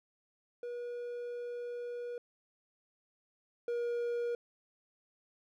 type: tone pair in turn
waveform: triangle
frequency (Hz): 482.4 / 476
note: B4 / A#4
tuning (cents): -41 / +36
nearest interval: unison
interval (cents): 23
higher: first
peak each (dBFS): -36 / -30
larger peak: second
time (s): 0.63-2.18 / 3.68-4.35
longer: first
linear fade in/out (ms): 2
effects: none